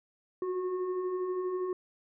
sine tone with frequency modulation, 368.2 Hz, F#4, 8 cents flat, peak -30 dBFS, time 0.42-1.73 s, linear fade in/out 2 ms, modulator 724 Hz, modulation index 0.51, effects none

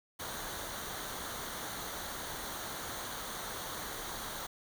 pink noise with comb filter, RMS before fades -41 dBFS, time 0.19-4.47 s, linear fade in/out 10 ms, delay 0.39 ms, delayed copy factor -0.6, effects none

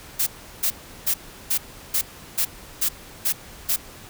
blue noise bursts, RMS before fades -21 dBFS, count 9, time 0.19-3.763 s, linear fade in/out 10 ms, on 77 ms, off 360 ms, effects pink hiss -43 dBFS RMS until 4.09 s

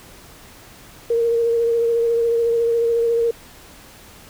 sine tone with vibrato, 464.9 Hz, A#4, 5 cents flat, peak -15 dBFS, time 1.1-3.31 s, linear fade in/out 5 ms, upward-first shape sine, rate 14 Hz, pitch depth 20 cents each way, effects pink hiss -44 dBFS RMS until 4.29 s

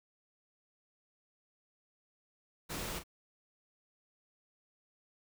pink noise with echo, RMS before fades -40 dBFS, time 2.69-3 s, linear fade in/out 20 ms, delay 38 ms, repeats 1, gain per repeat -10 dB, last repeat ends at 3.038 s, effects none

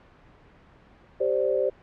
sine chord, G suspended fourth, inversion none, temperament equal, 392 / 523.3 / 587.3 Hz, G4 / C5 / D5, 0 / 0 / 0 cents, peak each -27 / -24 / -27 dBFS, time 1.2-1.7 s, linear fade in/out 10 ms, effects pink hiss -54 dBFS RMS until 1.82 s + low-pass 2000 Hz 12 dB/octave

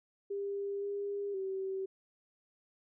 sine tone with pitch steps, 400 / 403.5 / 383.6 Hz, G4 / G#4 / G4, +35 / -50 / -37 cents, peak -34 dBFS, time 0.3-1.86 s, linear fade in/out 10 ms, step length 520 ms, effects none

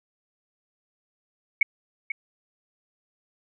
sine tone with echo, 2217 Hz, C#7, in tune, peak -14 dBFS, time 1.61-1.63 s, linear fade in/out 5 ms, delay 490 ms, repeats 1, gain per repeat -11 dB, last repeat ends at 2.12 s, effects none

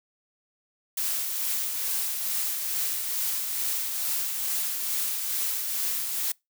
blue noise with tremolo, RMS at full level -27 dBFS, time 0.97-6.32 s, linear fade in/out 5 ms, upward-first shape triangle, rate 2.3 Hz, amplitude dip 40%, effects noise-tail reverb RT60 0.2 s tail -25 dB re dry

